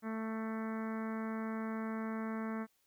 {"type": "harmonic tone", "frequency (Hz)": 221.6, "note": "A3", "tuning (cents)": 13, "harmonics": [1, 2, 3, 4, 5, 6, 7, 8, 9, 10], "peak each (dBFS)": [-37, -46, -49, -51, -49, -50, -53, -54, -56, -59], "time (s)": [0.02, 2.67], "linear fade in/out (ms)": 50, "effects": ["white hiss -75 dBFS RMS until 2.86 s"]}